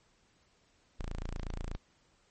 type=tone; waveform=sawtooth; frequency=28.29 Hz; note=A0; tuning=49 cents sharp; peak=-32 dBFS; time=0.99-1.77 s; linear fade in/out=10 ms; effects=pink hiss -69 dBFS RMS until 2.3 s + MP3 32 kbps